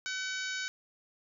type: harmonic tone with a mistuned harmonic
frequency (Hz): 757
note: F#5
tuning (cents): +39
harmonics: 2 / 3 / 4 / 5 / 6 / 7 / 8 / 9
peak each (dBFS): -36 / -42 / -45 / -43 / -45 / -46 / -47 / -46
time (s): 0.06-0.68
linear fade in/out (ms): 0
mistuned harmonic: 6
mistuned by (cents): -15
effects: none